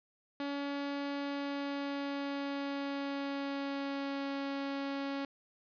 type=tone with pitch glide; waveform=sawtooth; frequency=282.7 to 277.2 Hz; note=C#4 to C#4; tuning=+34 to 0 cents; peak=-31 dBFS; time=0.4-5.25 s; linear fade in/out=2 ms; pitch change=-34 cents; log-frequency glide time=1.18-4.32 s; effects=resampled to 11025 Hz + 10-bit